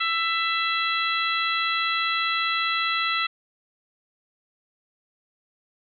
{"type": "harmonic tone", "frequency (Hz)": 665, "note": "E5", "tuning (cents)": 15, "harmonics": [2, 3, 4, 5, 6], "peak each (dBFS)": [-26, -28, -29, -30, -31], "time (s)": [0, 3.27], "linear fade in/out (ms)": 10, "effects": []}